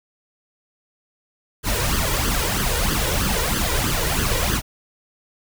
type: noise with flanger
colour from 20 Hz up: pink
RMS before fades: -21 dBFS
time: 1.63-4.62 s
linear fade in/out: 50 ms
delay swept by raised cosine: 0.63 to 2.13 ms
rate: 3.1 Hz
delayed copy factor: +0.7
effects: none